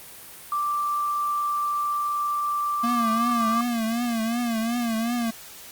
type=tone; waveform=sine; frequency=1174.7 Hz; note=D6; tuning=in tune; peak=-22 dBFS; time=0.52-3.61 s; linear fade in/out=2 ms
type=tone with vibrato; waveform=square; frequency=232 Hz; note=A#3; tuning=8 cents flat; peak=-24 dBFS; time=2.83-5.31 s; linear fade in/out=10 ms; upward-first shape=triangle; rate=2.7 Hz; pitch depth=96 cents each way
effects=white hiss -43 dBFS RMS until 5.71 s + Opus 32 kbps